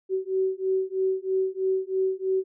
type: beating tone pair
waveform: sine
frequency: 377.7 / 380.8 Hz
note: F#4 / F#4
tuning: +36 / +50 cents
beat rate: 3.1 Hz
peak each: -26 / -26 dBFS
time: 0.09-2.44 s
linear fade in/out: 50 ms
effects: none